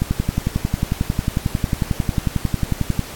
click train, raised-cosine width 5 ms, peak -5 dBFS, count 34, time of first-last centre 0.02-2.993 s, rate 11.1 Hz, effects pink hiss -35 dBFS RMS until 3.15 s + AAC 64 kbps

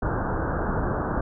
pink low-pass noise, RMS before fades -26 dBFS, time 0.02-1.21 s, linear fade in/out 5 ms, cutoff 1600 Hz, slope 96 dB/octave, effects none

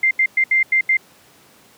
sine tone bursts at uneven times, 2093 Hz, C7, in tune, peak -12 dBFS, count 6, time 0.03-0.11 / 0.19-0.26 / 0.37-0.44 / 0.51-0.63 / 0.72-0.81 / 0.89-0.97 s, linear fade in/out 5 ms, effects pink hiss -50 dBFS RMS until 1.77 s + high-pass 150 Hz 12 dB/octave

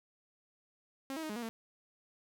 sawtooth tone with pitch steps, 269.4 / 320.8 / 311.4 / 209.5 / 238.7 / 226 Hz, C#4 / E4 / D#4 / G#3 / A#3 / A3, -49 / -47 / +2 / +15 / +41 / +47 cents, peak -34 dBFS, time 1.1-1.49 s, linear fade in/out 0 ms, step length 65 ms, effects none

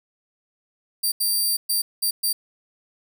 10% pulse tone bursts at uneven times, 4699 Hz, D8, in tune, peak -13 dBFS, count 5, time 1.03-1.12 / 1.2-1.57 / 1.69-1.82 / 2.02-2.11 / 2.23-2.33 s, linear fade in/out 10 ms, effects none

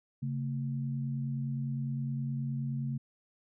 sine tone pair together, 137.52 / 227.2 Hz, C#3 / A#3, -13 / -44 cents, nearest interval major sixth, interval 869 cents, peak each -32 / -38 dBFS, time 0.22-2.98 s, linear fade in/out 10 ms, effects none

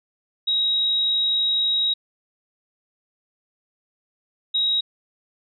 sine tone pair in turn, 3812 / 3812 Hz, A#7 / A#7, +38 / +38 cents, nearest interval unison, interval 0 cents, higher neither, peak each -18 dBFS, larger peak neither, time 0.47-1.94 / 4.54-4.81 s, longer first, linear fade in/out 10 ms, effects none

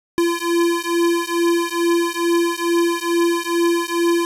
square beating tone pair, 340 / 342.3 Hz, F4 / F4, -46 / -35 cents, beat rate 2.3 Hz, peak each -20 dBFS, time 0.18-4.25 s, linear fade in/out 0 ms, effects resampled to 32000 Hz + 7-bit

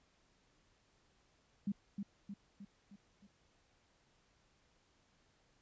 sine tone with echo, 200.8 Hz, G3, 42 cents sharp, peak -33 dBFS, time 1.67-1.72 s, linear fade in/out 5 ms, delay 310 ms, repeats 5, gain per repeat -5 dB, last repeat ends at 3.27 s, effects pink hiss -73 dBFS RMS until 5.61 s + resampled to 16000 Hz

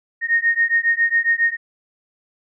sine beating tone pair, 1849 / 1856.3 Hz, A#6 / A#6, -15 / -8 cents, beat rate 7.3 Hz, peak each -18 dBFS, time 0.21-1.57 s, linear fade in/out 50 ms, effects none

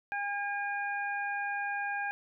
harmonic tone, 810 Hz, G#5, 43 cents flat, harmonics 1 / 2 / 3, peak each -35 / -34 / -41 dBFS, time 0.12-2.11 s, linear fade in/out 0 ms, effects none

